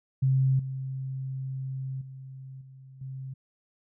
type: tone with level steps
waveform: sine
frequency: 132.7 Hz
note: C3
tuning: 25 cents sharp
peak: -20 / -31 / -40 / -46 / -35 dBFS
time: 0.22-3.34 s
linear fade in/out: 10 ms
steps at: 0.59 / 2.01 / 2.61 / 3.01 s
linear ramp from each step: 5 ms
effects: none